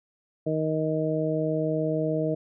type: harmonic tone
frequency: 156.7 Hz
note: D#3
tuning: 13 cents sharp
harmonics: 1 / 2 / 3 / 4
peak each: -29 / -29 / -29 / -29 dBFS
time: 0.46-2.35 s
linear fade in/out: 10 ms
effects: none